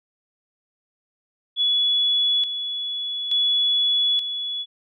sine tone with tremolo, 3400 Hz, G#7, 40 cents sharp, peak -17 dBFS, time 1.56-4.66 s, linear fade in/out 50 ms, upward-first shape square, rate 0.57 Hz, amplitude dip 60%, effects none

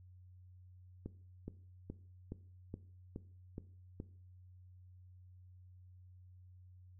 click train, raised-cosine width 3 ms, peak -30 dBFS, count 8, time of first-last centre 1.06-4.001 s, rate 2.38 Hz, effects noise-tail reverb RT60 0.5 s tail -17 dB re dry + added 91 Hz sine -56 dBFS peak until 6.99 s

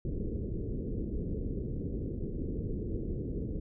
pink low-pass noise, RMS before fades -35 dBFS, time 0.05-3.6 s, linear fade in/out 2 ms, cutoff 460 Hz, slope 48 dB/octave, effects none

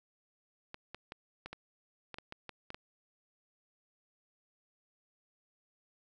clicks, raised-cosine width 0.3 ms, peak -27 dBFS, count 11, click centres 0.744 / 0.946 / 1.121 / 1.46 / 1.53 / 2.143 / 2.185 / 2.324 / 2.493 / 2.704 / 2.745 s, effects none

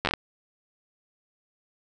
slowing click train, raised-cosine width 0.3 ms, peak -8 dBFS, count 6, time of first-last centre 0.05-0.137 s, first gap 10 ms, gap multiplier 1.28, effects none

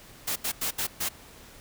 white noise bursts at uneven times, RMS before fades -29 dBFS, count 5, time 0.27-0.36 / 0.44-0.52 / 0.61-0.71 / 0.78-0.87 / 1-1.09 s, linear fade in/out 10 ms, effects pink hiss -50 dBFS RMS until 1.6 s

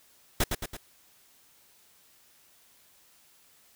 pink noise with echo, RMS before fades -24 dBFS, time 0.4-0.44 s, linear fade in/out 5 ms, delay 110 ms, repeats 3, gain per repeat -5 dB, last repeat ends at 0.77 s, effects white hiss -61 dBFS RMS until 3.75 s

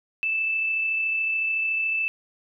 sine tone with amplitude modulation, 2637 Hz, E7, in tune, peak -21 dBFS, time 0.23-2.08 s, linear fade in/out 0 ms, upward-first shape sine, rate 33.8 Hz, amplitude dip 25%, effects none

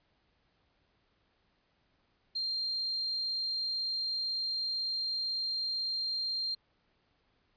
sine tone, 4186 Hz, C8, in tune, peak -31 dBFS, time 2.35-6.55 s, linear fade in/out 10 ms, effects pink hiss -73 dBFS RMS until 7.56 s + resampled to 11025 Hz

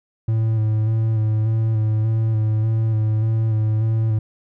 triangle tone with vibrato, 110 Hz, A2, in tune, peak -14 dBFS, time 0.28-4.19 s, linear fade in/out 5 ms, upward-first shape square, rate 1.7 Hz, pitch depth 23 cents each way, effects none

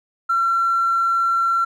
triangle tone with tanh clipping, 1359 Hz, F6, 48 cents flat, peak -15 dBFS, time 0.29-1.65 s, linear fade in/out 10 ms, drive 1 dB, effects none

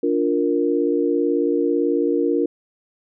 sine chord, Bb major, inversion first, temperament just, 291.4 / 349.6 / 466.2 Hz, D4 / F4 / Bb4, -13 / +2 / 0 cents, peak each -21 dBFS, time 0.03-2.46 s, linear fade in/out 5 ms, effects none

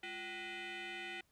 sine tone with frequency modulation, 207.7 Hz, G#3, in tune, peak -40 dBFS, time 0.03-1.21 s, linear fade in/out 5 ms, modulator 558 Hz, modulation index 5.2, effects tanh soft clip ceiling -41 dBFS + pink hiss -75 dBFS RMS until 1.31 s

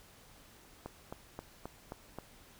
click train, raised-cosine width 1 ms, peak -27 dBFS, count 6, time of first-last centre 0.86-2.186 s, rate 3.77 Hz, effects pink hiss -59 dBFS RMS until 2.59 s

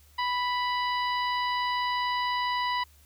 harmonic tone with a mistuned harmonic, 987.8 Hz, B5, in tune, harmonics 1 / 2 / 3 / 4 / 5, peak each -27 / -33 / -37 / -39 / -41 dBFS, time 0.18-2.84 s, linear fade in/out 10 ms, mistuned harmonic 5, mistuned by -19 cents, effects added 73 Hz sine -56 dBFS peak until 3.05 s + white hiss -61 dBFS RMS until 3.05 s

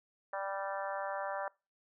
harmonic tone with a mistuned harmonic, 196 Hz, G3, in tune, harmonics 3 / 4 / 5 / 6 / 7 / 8 / 9, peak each -39 / -41 / -43 / -45 / -46 / -47 / -48 dBFS, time 0.33-1.48 s, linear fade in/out 2 ms, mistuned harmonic 8, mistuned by -18 cents, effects noise-tail reverb RT60 0.3 s tail -25 dB re dry

